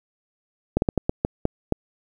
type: slowing click train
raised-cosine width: 2 ms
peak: -6 dBFS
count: 8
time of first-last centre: 0.77-1.723 s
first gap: 51 ms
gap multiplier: 1.32
effects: 8-bit